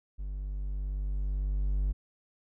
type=tone with level ramp; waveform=triangle; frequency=49 Hz; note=G1; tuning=in tune; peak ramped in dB=-32 to -23 dBFS; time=0.18-1.93 s; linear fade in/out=20 ms; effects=none